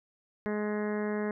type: harmonic tone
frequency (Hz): 210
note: G#3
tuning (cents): +19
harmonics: 1 / 2 / 3 / 4 / 5 / 6 / 7 / 8 / 9 / 10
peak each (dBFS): -32 / -33 / -40 / -45 / -45 / -49 / -48 / -45 / -46 / -51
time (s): 0.46-1.31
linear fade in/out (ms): 0
effects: none